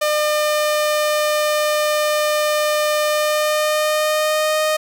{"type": "tone with pitch glide", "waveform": "sawtooth", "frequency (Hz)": [603, 617.8], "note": ["D5", "D#5"], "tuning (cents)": [46, -12], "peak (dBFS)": -12, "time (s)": [0.01, 4.77], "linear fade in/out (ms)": 10, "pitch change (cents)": 42, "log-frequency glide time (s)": [3.07, 4.59], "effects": []}